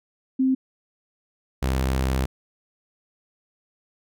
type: tone pair in turn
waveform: sine / sawtooth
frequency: 262 / 65.5 Hz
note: C4 / C2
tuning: +2 / +2 cents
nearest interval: 2 octaves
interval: 2400 cents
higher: first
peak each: -17 dBFS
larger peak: neither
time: 0.39-0.55 / 1.62-2.26 s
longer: second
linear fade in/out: 10 ms
effects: none